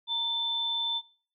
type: tone pair together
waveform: sine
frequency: 932.3 / 3534 Hz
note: A#5 / A7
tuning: 0 / +7 cents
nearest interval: octave + major seventh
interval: 2307 cents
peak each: -38 / -27 dBFS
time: 0.07-1.02 s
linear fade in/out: 50 ms
effects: noise-tail reverb RT60 0.5 s tail -23 dB re dry